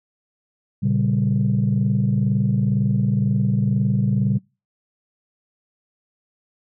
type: chord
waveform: sine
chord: G diminished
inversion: first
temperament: equal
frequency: 116.54 / 138.59 / 196 Hz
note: Bb2 / Db3 / G3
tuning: 0 / 0 / 0 cents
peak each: -20 dBFS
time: 0.82-4.39 s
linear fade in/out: 20 ms
effects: noise-tail reverb RT60 0.3 s tail -26 dB re dry + tanh soft clip ceiling -10 dBFS